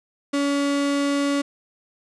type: tone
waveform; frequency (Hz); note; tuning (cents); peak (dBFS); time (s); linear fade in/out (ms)
35% pulse; 282.9; C#4; +35; -18; 0.33-1.42; 10
effects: resampled to 22050 Hz + 9-bit